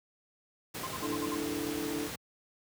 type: noise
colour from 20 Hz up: pink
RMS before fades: -39 dBFS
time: 0.74-2.16 s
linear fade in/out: 10 ms
type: tone bursts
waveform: sine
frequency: 1046.5 Hz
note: C6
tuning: in tune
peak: -36 dBFS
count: 6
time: 0.83-1.355 s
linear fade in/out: 5 ms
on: 40 ms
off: 57 ms
type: chord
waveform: sine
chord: D suspended second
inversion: none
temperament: equal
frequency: 293.7 / 329.6 / 440 Hz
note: D4 / E4 / A4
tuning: 0 / 0 / 0 cents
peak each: -36 / -38 / -39 dBFS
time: 1-2.1 s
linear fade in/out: 50 ms
effects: high-pass 100 Hz 12 dB/octave